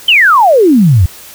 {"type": "exponential sweep", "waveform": "sine", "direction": "down", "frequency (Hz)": [3162, 80.1], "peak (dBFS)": -3, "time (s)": [0.08, 1.06], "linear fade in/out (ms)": 5, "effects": ["white hiss -33 dBFS RMS until 1.34 s"]}